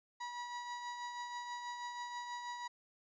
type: tone with tremolo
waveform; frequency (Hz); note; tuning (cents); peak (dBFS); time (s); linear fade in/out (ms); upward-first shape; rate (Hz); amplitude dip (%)
35% pulse; 968; B5; -35; -38; 0.2-2.68; 10; triangle; 6.2; 45
effects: resampled to 16000 Hz